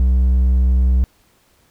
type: tone with hard clipping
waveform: sine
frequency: 63.5 Hz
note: B1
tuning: 49 cents sharp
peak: -12 dBFS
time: 0-1.04 s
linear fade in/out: 0 ms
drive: 3 dB
effects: pink hiss -57 dBFS RMS until 1.7 s